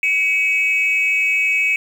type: tone pair together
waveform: sine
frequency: 2254 / 2573 Hz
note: C#7 / E7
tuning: +28 / -43 cents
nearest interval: major second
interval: 229 cents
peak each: -16 dBFS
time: 0.03-1.76 s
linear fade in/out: 2 ms
effects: tanh soft clip ceiling -9 dBFS + 7-bit